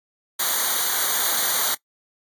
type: noise with comb filter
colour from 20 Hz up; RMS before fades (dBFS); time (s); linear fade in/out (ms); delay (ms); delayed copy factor
white; -22; 0.39-1.75; 10; 0.38; -0.9
effects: noise-tail reverb RT60 0.1 s tail -22 dB re dry + AAC 64 kbps